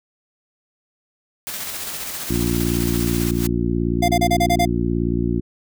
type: noise with tremolo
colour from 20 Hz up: white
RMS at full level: -28 dBFS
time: 1.47-3.31 s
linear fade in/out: 0 ms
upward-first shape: square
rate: 15 Hz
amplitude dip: 25%
type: harmonic tone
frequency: 58.27 Hz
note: A#1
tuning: in tune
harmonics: 1 / 2 / 3 / 4 / 5 / 6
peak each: -25 / -25 / -25 / -25 / -25 / -25 dBFS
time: 2.29-5.41 s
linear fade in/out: 20 ms
type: noise with exponential growth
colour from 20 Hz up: white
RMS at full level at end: -25 dBFS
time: 3.13-3.47 s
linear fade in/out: 5 ms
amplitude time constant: 72 ms
type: tone bursts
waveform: square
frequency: 698.5 Hz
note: F5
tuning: in tune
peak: -16 dBFS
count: 7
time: 4.02-4.655 s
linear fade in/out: 10 ms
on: 65 ms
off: 30 ms
effects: none